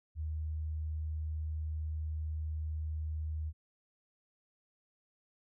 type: tone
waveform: sine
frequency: 77.78 Hz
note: D#2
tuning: in tune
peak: -34 dBFS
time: 0.15-3.53 s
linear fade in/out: 50 ms
effects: none

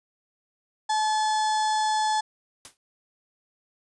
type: harmonic tone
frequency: 862 Hz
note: A5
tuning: 36 cents flat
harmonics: 1 / 2 / 4 / 5 / 6 / 7 / 8 / 9 / 10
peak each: -22 / -34 / -36 / -39 / -38 / -44 / -41 / -43 / -42 dBFS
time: 0.89-2.21 s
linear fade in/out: 10 ms
type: noise with exponential decay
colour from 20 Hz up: white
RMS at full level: -38 dBFS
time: 2.65-2.77 s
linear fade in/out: 0 ms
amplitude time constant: 26 ms
effects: resampled to 24000 Hz

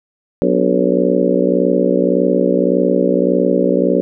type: harmonic tone with a mistuned harmonic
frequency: 61.74 Hz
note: B1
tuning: in tune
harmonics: 3 / 4 / 5 / 6 / 7 / 8 / 9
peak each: -19 / -19 / -19 / -19 / -19 / -19 / -19 dBFS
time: 0.42-4.01 s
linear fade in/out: 0 ms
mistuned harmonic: 5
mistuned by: -93 cents
effects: none

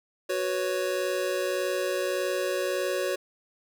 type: chord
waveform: square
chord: F# suspended fourth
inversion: none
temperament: just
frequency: 370 / 493.3 / 555 Hz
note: F#4 / B4 / C#5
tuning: 0 / -2 / +2 cents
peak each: -31 / -34 / -30 dBFS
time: 0.29-3.16 s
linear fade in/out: 10 ms
effects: none

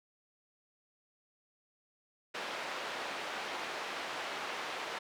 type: band-pass noise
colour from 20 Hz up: pink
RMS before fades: -40 dBFS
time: 2.34-4.99 s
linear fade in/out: 10 ms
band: 560 to 3400 Hz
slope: 12 dB/octave
effects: none

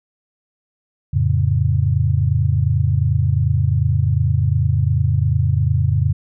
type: chord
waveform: sine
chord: F augmented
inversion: none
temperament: equal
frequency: 87.31 / 110 / 138.59 Hz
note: F2 / A2 / C#3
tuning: 0 / 0 / 0 cents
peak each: -18 dBFS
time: 1.13-6.13 s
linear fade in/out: 10 ms
effects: none

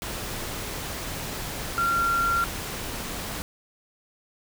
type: tone in noise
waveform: sine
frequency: 1377 Hz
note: F6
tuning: 25 cents flat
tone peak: -21 dBFS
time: 1.78-2.44 s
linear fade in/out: 0 ms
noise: pink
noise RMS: -33 dBFS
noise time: 0.02-3.42 s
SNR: +9 dB
effects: none

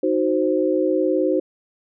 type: chord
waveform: sine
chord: C diminished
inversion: first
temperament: equal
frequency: 311.1 / 370 / 523.3 Hz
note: Eb4 / Gb4 / C5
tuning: 0 / 0 / 0 cents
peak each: -21 dBFS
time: 0.03-1.4 s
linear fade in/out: 5 ms
effects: none

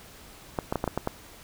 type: clicks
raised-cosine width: 1 ms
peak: -12 dBFS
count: 7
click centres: 0.588 / 0.725 / 0.757 / 0.841 / 0.877 / 0.976 / 1.074 s
effects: pink hiss -49 dBFS RMS until 1.43 s

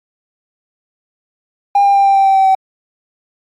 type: tone with pitch steps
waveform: triangle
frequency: 804 / 798.4 / 792.9 / 787.5 / 782 / 776.6 / 771.2 / 765.9 Hz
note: G5 / G5 / G5 / G5 / G5 / G5 / G5 / G5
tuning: +44 / +32 / +20 / +8 / -4 / -16 / -28 / -40 cents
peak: -4 dBFS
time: 1.75-2.55 s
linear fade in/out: 5 ms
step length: 100 ms
effects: tanh soft clip ceiling -3 dBFS + AAC 64 kbps

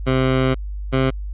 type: tone pair in turn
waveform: 15% pulse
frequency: 130.7 / 132.07 Hz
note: C3 / C3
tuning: -1 / +17 cents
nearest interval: unison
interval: 18 cents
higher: second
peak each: -9 dBFS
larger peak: neither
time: 0.06-0.55 / 0.92-1.11 s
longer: first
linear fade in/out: 20 ms
effects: added 50 Hz sine -25 dBFS peak until 1.33 s + resampled to 8000 Hz

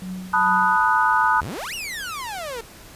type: tone with tremolo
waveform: sine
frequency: 185 Hz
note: F#3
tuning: in tune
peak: -27 dBFS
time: 0.02-0.76 s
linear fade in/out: 0 ms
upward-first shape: triangle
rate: 2.4 Hz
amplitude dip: 75%
type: chord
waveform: sine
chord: B dominant seventh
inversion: third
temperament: equal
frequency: 880 / 987.8 / 1244.5 / 1480 Hz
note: A5 / B5 / D#6 / F#6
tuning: 0 / 0 / 0 / 0 cents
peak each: -21 dBFS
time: 0.33-1.41 s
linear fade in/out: 10 ms
type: exponential two-way sweep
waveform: sawtooth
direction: up then down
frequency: 61.74 to 2960 to 441.9 Hz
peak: -25 dBFS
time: 1.41-2.61 s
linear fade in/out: 5 ms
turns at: 1.74 s
effects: pink hiss -44 dBFS RMS until 2.95 s + resampled to 32000 Hz

